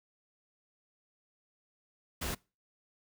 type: noise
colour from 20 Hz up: pink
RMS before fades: -36 dBFS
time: 2.21-2.35 s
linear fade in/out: 10 ms
effects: noise-tail reverb RT60 0.3 s tail -24 dB re dry